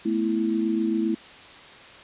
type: chord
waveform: sine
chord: A suspended second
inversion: none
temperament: just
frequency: 220 / 247.5 / 330 Hz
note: A3 / B3 / E4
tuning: 0 / +4 / +2 cents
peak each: -25 / -30 / -24 dBFS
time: 0.05-1.15 s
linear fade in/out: 10 ms
effects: white hiss -45 dBFS RMS until 2.03 s + resampled to 8000 Hz